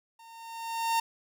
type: tone with level ramp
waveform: 45% pulse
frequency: 914 Hz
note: A#5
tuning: 34 cents flat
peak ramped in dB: -51 to -23 dBFS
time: 0.19-1 s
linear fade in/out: 5 ms
effects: none